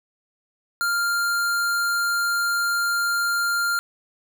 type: tone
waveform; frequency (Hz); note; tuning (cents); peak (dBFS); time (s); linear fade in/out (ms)
square; 1396.9; F6; 0; -21; 0.81-3.79; 0
effects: none